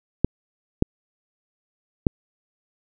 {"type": "clicks", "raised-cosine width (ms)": 3, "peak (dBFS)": -3, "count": 3, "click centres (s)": [0.246, 0.824, 2.068], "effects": []}